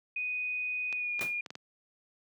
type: tone with pitch glide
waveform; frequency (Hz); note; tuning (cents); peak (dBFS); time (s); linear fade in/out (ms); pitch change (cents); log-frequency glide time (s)
sine; 2489 to 2425; D#7 to D#7; 0 to -45; -31; 0.16-1.41; 5; -45; 0.93-1.16
type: clicks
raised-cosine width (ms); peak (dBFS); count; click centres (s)
0.2; -24; 5; 0.927 / 1.194 / 1.462 / 1.505 / 1.554
type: noise with exponential decay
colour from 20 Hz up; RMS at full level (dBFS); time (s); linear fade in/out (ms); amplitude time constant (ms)
pink; -33; 1.21-1.37; 0; 33
effects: high-pass 150 Hz 12 dB/octave